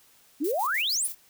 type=exponential sweep; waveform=sine; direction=up; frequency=261.6 to 11260 Hz; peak=-24 dBFS; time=0.4-1.08 s; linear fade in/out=20 ms
type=noise with tremolo; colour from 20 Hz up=violet; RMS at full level=-36 dBFS; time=0.44-1.15 s; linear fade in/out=5 ms; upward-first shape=square; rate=6.6 Hz; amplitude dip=65%
effects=white hiss -59 dBFS RMS until 1.29 s